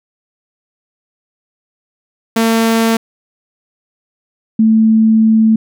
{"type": "tone pair in turn", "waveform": ["sawtooth", "sine"], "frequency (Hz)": [226.4, 221], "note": ["A3", "A3"], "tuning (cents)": [50, 8], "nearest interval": "unison", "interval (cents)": 42, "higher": "first", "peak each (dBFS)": -6, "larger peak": "neither", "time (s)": [[2.36, 2.97], [4.59, 5.56]], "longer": "second", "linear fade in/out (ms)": 5, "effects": []}